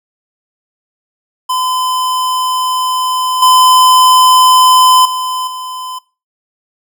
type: tone with level steps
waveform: square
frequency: 1019 Hz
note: C6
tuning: 46 cents flat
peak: -13 / -5 / -16 / -22 dBFS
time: 1.49-5.99 s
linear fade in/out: 10 ms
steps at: 3.42 / 5.05 / 5.47 s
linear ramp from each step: 5 ms
effects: noise-tail reverb RT60 0.3 s tail -20 dB re dry